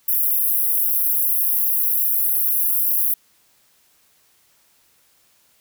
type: high-pass noise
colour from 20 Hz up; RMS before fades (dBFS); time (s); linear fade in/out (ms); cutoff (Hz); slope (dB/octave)
pink; -19; 0.08-3.14; 5; 11000; 96
effects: white hiss -59 dBFS RMS until 5.6 s